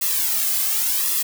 blue noise with flanger, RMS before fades -21 dBFS, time 0.01-1.23 s, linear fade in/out 10 ms, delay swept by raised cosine 1.3 to 2.17 ms, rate 0.9 Hz, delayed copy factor -1, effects none

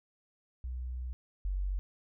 sine tone pair in turn, 62.4 / 47.19 Hz, B1 / F#1, +19 / +35 cents, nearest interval perfect fourth, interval 484 cents, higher first, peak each -35 / -30 dBFS, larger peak second, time 0.64-1.13 / 1.45-1.79 s, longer first, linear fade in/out 0 ms, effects none

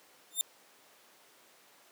10% pulse tone with exponential growth, 3603 Hz, A7, 40 cents sharp, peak -15 dBFS, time 0.31-0.41 s, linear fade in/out 0 ms, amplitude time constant 21 ms, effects pink hiss -60 dBFS RMS until 1.91 s + high-pass 400 Hz 12 dB/octave

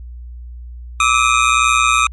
25% pulse ring-modulated tone, 1232 Hz, D#6, 17 cents flat, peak -4 dBFS, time 1-2.07 s, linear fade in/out 2 ms, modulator 60.9 Hz, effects added 60 Hz sine -29 dBFS peak until 2.12 s + MP3 48 kbps

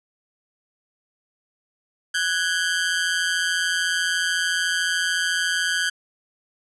sawtooth ring-modulated tone, 1569 Hz, G6, 1 cent sharp, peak -14 dBFS, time 2.14-5.9 s, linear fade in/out 10 ms, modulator 86.9 Hz, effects resampled to 24000 Hz

